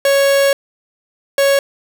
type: tone pair in turn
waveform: 45% pulse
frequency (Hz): 554.4 / 554.4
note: C#5 / C#5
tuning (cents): 0 / 0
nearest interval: unison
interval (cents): 0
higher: neither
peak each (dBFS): -10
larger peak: neither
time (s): 0.05-0.53 / 1.38-1.59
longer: first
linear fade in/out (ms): 2
effects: none